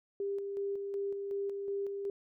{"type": "tone with tremolo", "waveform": "sine", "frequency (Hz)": 398.6, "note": "G4", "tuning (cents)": 29, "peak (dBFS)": -32, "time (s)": [0.2, 2.1], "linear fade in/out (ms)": 2, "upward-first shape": "square", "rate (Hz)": 2.7, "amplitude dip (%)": 35, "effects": []}